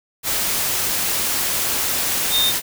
sine tone in noise, 3654 Hz, A#7, 35 cents flat, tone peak -16 dBFS, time 2.3-2.53 s, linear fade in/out 50 ms, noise white, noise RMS -21 dBFS, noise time 0.23-2.62 s, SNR +2 dB, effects none

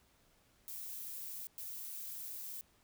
violet noise bursts at uneven times, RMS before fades -45 dBFS, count 2, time 0.68-1.47 / 1.58-2.61 s, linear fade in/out 0 ms, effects pink hiss -70 dBFS RMS until 2.83 s

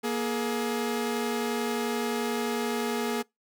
sawtooth tone pair together, 236.8 / 422.2 Hz, A#3 / G#4, +27 / +29 cents, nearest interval minor seventh, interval 1002 cents, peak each -26 dBFS, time 0.03-3.23 s, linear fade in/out 20 ms, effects noise-tail reverb RT60 0.2 s tail -26 dB re dry

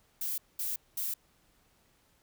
violet noise bursts, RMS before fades -34 dBFS, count 3, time 0.21-1.14 s, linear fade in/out 5 ms, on 170 ms, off 210 ms, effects pink hiss -68 dBFS RMS until 2.22 s

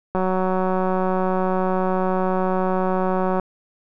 click train, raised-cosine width 1 ms, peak -9 dBFS, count 605, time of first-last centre 0.15-3.397 s, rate 186 Hz, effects none

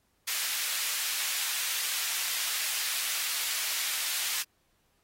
pink high-pass noise, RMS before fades -32 dBFS, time 0.27-4.43 s, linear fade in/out 10 ms, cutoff 2200 Hz, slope 12 dB/octave, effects pink hiss -72 dBFS RMS until 5.03 s + AAC 48 kbps

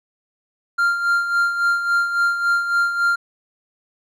triangle tone with tremolo, 1393 Hz, F6, 5 cents flat, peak -12 dBFS, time 0.78-3.16 s, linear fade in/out 10 ms, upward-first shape sine, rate 3.6 Hz, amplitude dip 60%, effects none

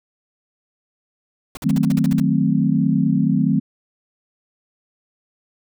pink noise bursts, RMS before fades -32 dBFS, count 10, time 1.55-2.201 s, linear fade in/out 2 ms, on 21 ms, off 49 ms
sine chord, D# diminished seventh, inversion none, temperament equal, 155.56 / 185 / 220 / 261.6 Hz, D#3 / F#3 / A3 / C4, 0 / 0 / 0 / 0 cents, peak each -20 dBFS, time 1.64-3.6 s, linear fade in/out 10 ms
effects none

